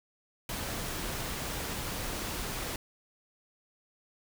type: noise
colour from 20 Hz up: pink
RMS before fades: -36 dBFS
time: 0.49-2.76 s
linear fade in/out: 2 ms
effects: none